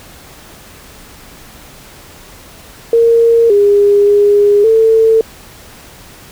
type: tone with pitch steps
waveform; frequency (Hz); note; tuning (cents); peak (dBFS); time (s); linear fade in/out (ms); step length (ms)
sine; 462.6 / 406.7 / 409.6 / 446.8; A#4 / G#4 / G#4 / A4; -13 / -36 / -24 / +27; -5; 2.93-5.21; 2; 570
effects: pink hiss -37 dBFS RMS until 6.31 s